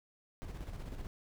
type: noise with tremolo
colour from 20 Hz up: brown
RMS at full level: -41 dBFS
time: 0.42-1.07 s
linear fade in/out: 0 ms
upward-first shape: square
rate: 16 Hz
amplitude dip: 45%
effects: none